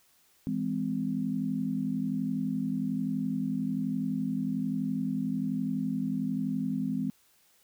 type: chord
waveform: sine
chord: E augmented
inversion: none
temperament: just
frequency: 164.81 / 206 / 257.5 Hz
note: E3 / G#3 / B#3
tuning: 0 / -14 / -28 cents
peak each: -35 / -32 / -31 dBFS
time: 0.47-7.1 s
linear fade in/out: 0 ms
effects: white hiss -65 dBFS RMS until 7.63 s